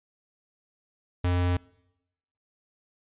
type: tone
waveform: square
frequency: 89 Hz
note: F2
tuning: 33 cents sharp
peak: -23 dBFS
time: 1.24-1.57 s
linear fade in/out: 5 ms
effects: noise-tail reverb RT60 0.9 s tail -24 dB re dry + resampled to 8000 Hz